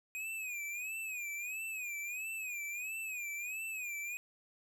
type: tone with vibrato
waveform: square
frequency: 2489 Hz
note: D#7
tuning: in tune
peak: -39 dBFS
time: 0.15-4.17 s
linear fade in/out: 0 ms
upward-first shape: sine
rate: 1.5 Hz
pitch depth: 120 cents each way
effects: none